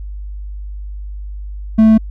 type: tone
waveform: triangle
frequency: 220 Hz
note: A3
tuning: in tune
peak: -3 dBFS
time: 1.78-1.98 s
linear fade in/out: 10 ms
effects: added 50 Hz sine -24 dBFS peak until 2.1 s